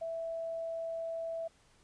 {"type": "tone", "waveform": "sine", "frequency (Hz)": 659.3, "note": "E5", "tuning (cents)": 0, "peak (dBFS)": -35, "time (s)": [0.01, 1.48], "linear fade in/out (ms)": 10, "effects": ["pink hiss -66 dBFS RMS until 1.83 s", "resampled to 22050 Hz"]}